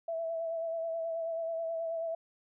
sine tone with vibrato, 659.3 Hz, E5, in tune, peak -32 dBFS, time 0.08-2.15 s, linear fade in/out 5 ms, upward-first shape sine, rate 9.3 Hz, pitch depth 27 cents each way, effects none

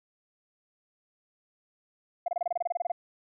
sine tone bursts, 698.5 Hz, F5, in tune, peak -24 dBFS, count 14, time 2.26-2.919 s, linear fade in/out 5 ms, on 22 ms, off 27 ms, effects tanh soft clip ceiling -21 dBFS

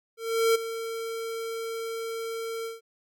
square tone with ADSR envelope, 454.4 Hz, A#4, 44 cents flat, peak -19 dBFS, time 0.17-2.81 s, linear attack 380 ms, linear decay 13 ms, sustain -13 dB, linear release 160 ms, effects none

